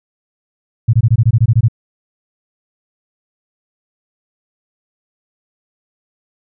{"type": "tone bursts", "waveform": "sine", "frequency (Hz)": 114.2, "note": "A#2", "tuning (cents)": -35, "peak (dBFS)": -6, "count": 11, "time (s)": [0.88, 1.684], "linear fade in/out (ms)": 10, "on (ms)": 54, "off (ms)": 21, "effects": []}